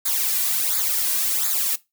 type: noise with flanger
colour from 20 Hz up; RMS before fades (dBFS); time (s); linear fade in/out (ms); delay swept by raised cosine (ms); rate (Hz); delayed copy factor
blue; -22; 0.05-1.76; 10; 0.34 to 2.34; 1.4; -0.85
effects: noise-tail reverb RT60 0.2 s tail -19 dB re dry